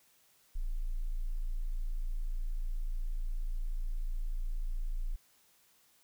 sine tone, 28.29 Hz, A0, 49 cents sharp, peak -31 dBFS, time 0.55-5.16 s, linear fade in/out 10 ms, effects white hiss -67 dBFS RMS until 6.03 s

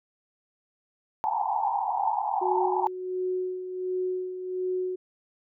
white band-pass noise, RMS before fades -27 dBFS, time 1.24-2.87 s, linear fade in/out 0 ms, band 760 to 930 Hz, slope 96 dB/octave
sine tone with tremolo, 368.1 Hz, F#4, 9 cents flat, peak -25 dBFS, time 2.41-4.96 s, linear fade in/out 10 ms, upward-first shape sine, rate 1.4 Hz, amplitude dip 60%
effects none

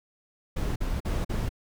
brown noise bursts, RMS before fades -28 dBFS, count 4, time 0.56-1.492 s, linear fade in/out 10 ms, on 200 ms, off 44 ms, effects none

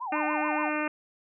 sine tone with vibrato, 880 Hz, A5, in tune, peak -31 dBFS, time 0-0.7 s, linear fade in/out 20 ms, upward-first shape sine, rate 7 Hz, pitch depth 290 cents each way
harmonic tone, 302.4 Hz, D#4, 49 cents flat, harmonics 1 / 2 / 3 / 4 / 5 / 6 / 7 / 8 / 9, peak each -31 / -34 / -37 / -35 / -36 / -38 / -39 / -37 / -40 dBFS, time 0.12-0.88 s, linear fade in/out 5 ms
effects none

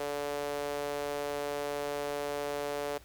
sawtooth tone with high-pass filter, 144.6 Hz, D3, 27 cents flat, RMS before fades -35 dBFS, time 0-2.98 s, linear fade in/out 5 ms, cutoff 500 Hz, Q 3.1, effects added 60 Hz sine -57 dBFS peak until 3.04 s + pink hiss -58 dBFS RMS until 3.04 s

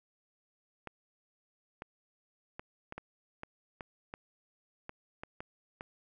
clicks, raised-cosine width 0.5 ms, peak -26 dBFS, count 12, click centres 0.873 / 1.821 / 2.595 / 2.924 / 2.98 / 3.434 / 3.808 / 4.139 / 4.894 / 5.235 / 5.405 / 5.809 s, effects none

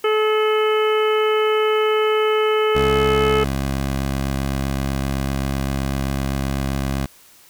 harmonic tone, 430.8 Hz, A4, 37 cents flat, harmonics 1 / 2 / 3 / 4 / 5 / 6 / 7, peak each -16 / -29 / -23 / -33 / -29 / -34 / -29 dBFS, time 0.04-3.44 s, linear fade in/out 5 ms
15% pulse tone with vibrato, 67.8 Hz, C#2, 38 cents flat, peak -14 dBFS, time 2.75-7.06 s, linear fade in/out 5 ms, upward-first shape sine, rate 4.8 Hz, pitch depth 12 cents each way
effects white hiss -49 dBFS RMS until 7.49 s

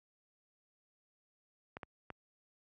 clicks, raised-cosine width 0.5 ms, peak -28 dBFS, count 3, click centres 1.769 / 1.832 / 2.103 s, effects high-pass 60 Hz 12 dB/octave

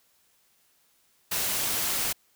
white noise, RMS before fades -28 dBFS, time 1.31-2.13 s, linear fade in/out 10 ms, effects white hiss -66 dBFS RMS until 2.35 s

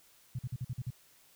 sine tone bursts, 124.3 Hz, B2, 12 cents sharp, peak -33 dBFS, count 7, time 0.35-0.905 s, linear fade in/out 5 ms, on 39 ms, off 47 ms, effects white hiss -63 dBFS RMS until 1.35 s

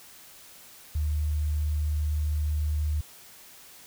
sine tone, 75.5 Hz, D2, 48 cents sharp, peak -24 dBFS, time 0.95-3.01 s, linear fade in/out 5 ms, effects white hiss -50 dBFS RMS until 3.86 s

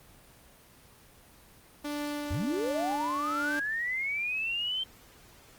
sawtooth tone with tremolo, 293.1 Hz, D4, 3 cents flat, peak -28 dBFS, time 1.84-3.6 s, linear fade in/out 10 ms, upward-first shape sine, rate 1.3 Hz, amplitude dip 30%
sine linear sweep, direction up, 55 to 3136 Hz, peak -29 dBFS, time 2.3-4.84 s, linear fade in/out 10 ms
effects pink hiss -56 dBFS RMS until 5.58 s + Opus 24 kbps

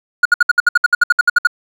triangle tone bursts, 1438 Hz, F#6, 50 cents flat, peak -4 dBFS, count 15, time 0.23-1.472 s, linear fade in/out 5 ms, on 24 ms, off 63 ms, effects none

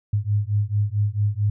sine beating tone pair, 101.5 / 106 Hz, G#2 / G#2, -39 / +36 cents, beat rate 4.5 Hz, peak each -22 dBFS, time 0.13-1.5 s, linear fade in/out 5 ms, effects none

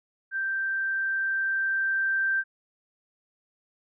sine tone with level ramp, 1568 Hz, G6, in tune, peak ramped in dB -26 to -22 dBFS, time 0.31-2.44 s, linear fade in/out 50 ms, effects none

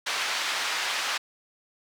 pink band-pass noise, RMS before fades -29 dBFS, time 0.06-1.18 s, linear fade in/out 10 ms, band 1200 to 5100 Hz, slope 12 dB/octave, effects none

